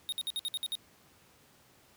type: tone bursts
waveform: square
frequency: 3725 Hz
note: A#7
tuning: 2 cents flat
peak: -32 dBFS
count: 8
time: 0.09-0.753 s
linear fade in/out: 0 ms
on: 33 ms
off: 57 ms
effects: pink hiss -62 dBFS RMS until 1.96 s + high-pass 80 Hz 12 dB/octave